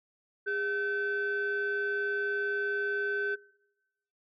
sine tone pair together, 408 / 1531.1 Hz, G#4 / G6, -31 / -41 cents, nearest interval octave + major seventh, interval 2290 cents, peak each -32 / -29 dBFS, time 0.46-3.36 s, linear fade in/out 20 ms, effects noise-tail reverb RT60 0.9 s tail -24 dB re dry + tanh soft clip ceiling -24 dBFS

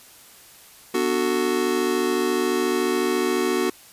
square chord, B minor seventh, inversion none, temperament just, 246.9 / 296.3 / 370.4 / 444.5 Hz, B3 / D4 / F#4 / A4, 0 / +15 / +2 / +18 cents, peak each -28 / -29 / -23 / -29 dBFS, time 0.94-3.7 s, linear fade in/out 5 ms, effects white hiss -48 dBFS RMS until 3.92 s + resampled to 32000 Hz

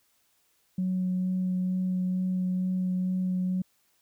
sine tone with vibrato, 184.1 Hz, F#3, 8 cents flat, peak -24 dBFS, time 0.78-3.62 s, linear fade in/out 5 ms, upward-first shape sine, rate 2.2 Hz, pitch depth 9 cents each way, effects tanh soft clip ceiling -21 dBFS + white hiss -69 dBFS RMS until 4.01 s

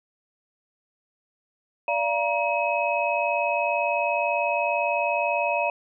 sine tone cluster, 583 / 683 / 945 / 2553 Hz, D5 / F5 / A#5 / D#7, -13 / -39 / +23 / +44 cents, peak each -27 dBFS, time 1.88-5.7 s, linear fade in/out 2 ms, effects none

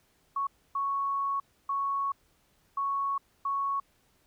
sine tone bursts at uneven times, 1108.7 Hz, C#6, in tune, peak -27 dBFS, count 5, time 0.36-0.47 / 0.75-1.4 / 1.69-2.12 / 2.77-3.18 / 3.45-3.8 s, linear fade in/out 5 ms, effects pink hiss -68 dBFS RMS until 4.26 s

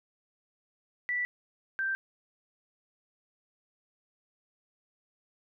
sine tone pair in turn, 1965 / 1567.3 Hz, B6 / G6, -9 / -1 cents, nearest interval major third, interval 392 cents, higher first, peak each -28 dBFS, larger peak neither, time 1.09-1.25 / 1.79-1.95 s, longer neither, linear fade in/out 0 ms, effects none

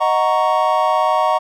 triangle chord, D# minor seventh, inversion none, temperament equal with one note detuned, 622.3 / 740 / 932.3 / 1111.9 Hz, D#5 / F#5 / A#5 / C#6, 0 / 0 / 0 / +5 cents, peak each -17 dBFS, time 0-1.39 s, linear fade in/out 20 ms, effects none

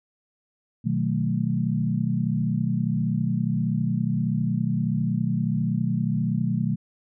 sine chord, B dominant seventh, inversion none, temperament equal with one note detuned, 123.47 / 155.03 / 185 / 220 Hz, B2 / D#3 / F#3 / A3, 0 / -6 / 0 / 0 cents, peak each -27 dBFS, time 0.84-6.76 s, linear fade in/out 20 ms, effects none

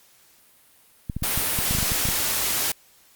clicks, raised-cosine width 5 ms, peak -15 dBFS, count 12, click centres 1.098 / 1.166 / 1.224 / 1.376 / 1.589 / 1.71 / 1.75 / 1.786 / 1.828 / 1.919 / 2.054 / 2.088 s
white noise, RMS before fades -24 dBFS, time 1.23-2.72 s, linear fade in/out 5 ms
effects white hiss -56 dBFS RMS until 3.15 s + Opus 48 kbps

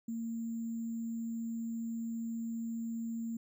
sine tone with sample-and-hold, 228.7 Hz, A#3, 33 cents flat, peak -35 dBFS, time 0.08-3.37 s, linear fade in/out 5 ms, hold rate 7350 Hz, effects none

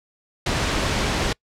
pink noise, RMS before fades -22 dBFS, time 0.46-1.33 s, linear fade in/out 5 ms, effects noise-tail reverb RT60 0.1 s tail -26 dB re dry + low-pass 6000 Hz 12 dB/octave

